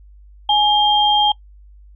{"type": "tone pair together", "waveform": "sine", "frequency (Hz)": [837, 3197], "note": ["G#5", "G7"], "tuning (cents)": [13, 33], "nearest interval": "octave + major seventh", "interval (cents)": 2320, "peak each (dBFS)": -14, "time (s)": [0.49, 1.32], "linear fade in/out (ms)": 5, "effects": ["noise-tail reverb RT60 0.1 s tail -22 dB re dry", "added 50 Hz sine -41 dBFS peak until 1.95 s"]}